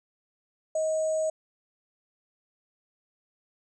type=tone with sample-and-hold; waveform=sine; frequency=631 Hz; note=D#5; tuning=24 cents sharp; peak=-24 dBFS; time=0.75-1.3 s; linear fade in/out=5 ms; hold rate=7350 Hz; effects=resampled to 24000 Hz